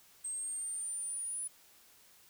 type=exponential sweep; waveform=sine; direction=up; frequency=8290 to 9900 Hz; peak=-36 dBFS; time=0.24-1.48 s; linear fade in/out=10 ms; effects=white hiss -62 dBFS RMS until 2.29 s